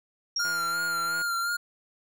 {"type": "tone with exponential decay", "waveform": "sine", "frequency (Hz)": 5588, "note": "F8", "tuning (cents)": 0, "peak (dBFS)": -24, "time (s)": [0.36, 0.78], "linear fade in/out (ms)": 5, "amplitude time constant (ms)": 90}
{"type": "tone with vibrato", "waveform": "square", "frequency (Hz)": 1397, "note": "F6", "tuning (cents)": 0, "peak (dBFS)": -27, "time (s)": [0.39, 1.57], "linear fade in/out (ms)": 10, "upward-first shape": "sine", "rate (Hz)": 2.8, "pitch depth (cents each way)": 34}
{"type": "click train", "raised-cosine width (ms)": 0.5, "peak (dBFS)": -28, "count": 129, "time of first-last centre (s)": [0.45, 1.216], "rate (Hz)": 167}
{"effects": []}